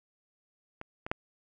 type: clicks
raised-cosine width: 0.5 ms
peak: -25 / -23 / -13 dBFS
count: 3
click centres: 0.814 / 1.065 / 1.115 s
effects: none